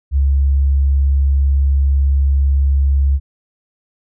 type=tone; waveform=sine; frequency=69 Hz; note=C#2; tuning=7 cents flat; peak=-10 dBFS; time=0.11-3.2 s; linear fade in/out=50 ms; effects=none